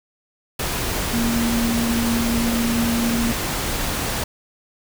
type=tone in noise; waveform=sine; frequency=233.1 Hz; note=A#3; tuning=in tune; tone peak=-19 dBFS; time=1.13-3.32 s; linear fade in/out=5 ms; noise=pink; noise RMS=-24 dBFS; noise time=0.59-4.24 s; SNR=+2 dB; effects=none